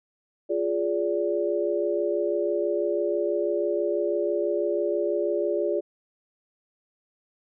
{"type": "chord", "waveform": "sine", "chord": "D diminished", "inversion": "first", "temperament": "equal with one note detuned", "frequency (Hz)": [349.2, 415.3, 579.6], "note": ["F4", "Ab4", "D5"], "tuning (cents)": [0, 0, -23], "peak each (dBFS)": -27, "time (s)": [0.49, 5.81], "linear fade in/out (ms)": 20, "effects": []}